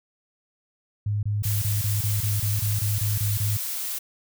sine tone bursts, 103.83 Hz, G#2, in tune, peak -22 dBFS, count 13, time 1.06-3.57 s, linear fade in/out 5 ms, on 170 ms, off 25 ms
blue noise, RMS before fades -30 dBFS, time 1.43-3.99 s, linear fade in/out 10 ms
effects none

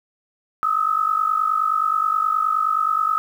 sine tone pair together, 1250.5 / 1300 Hz, D#6 / E6, +8 / -24 cents, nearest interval minor second, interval 68 cents, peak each -20 / -20 dBFS, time 0.63-3.18 s, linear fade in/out 0 ms, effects 8-bit

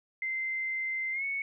sine tone with pitch glide, 2078 to 2214 Hz, C7 to C#7, -12 to -3 cents, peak -30 dBFS, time 0.22-1.42 s, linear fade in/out 2 ms, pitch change +109 cents, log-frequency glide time 1.12-1.24 s, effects none

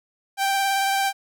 sawtooth tone with vibrato, 784 Hz, G5, in tune, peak -16 dBFS, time 0.37-1.13 s, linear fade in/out 50 ms, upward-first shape sine, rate 18 Hz, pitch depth 15 cents each way, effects none

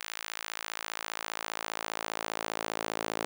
sawtooth tone with high-pass filter sweep, 55 Hz, A1, in tune, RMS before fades -37 dBFS, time 0-3.25 s, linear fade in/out 0 ms, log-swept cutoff 1800 to 430 Hz, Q 0.84, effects none

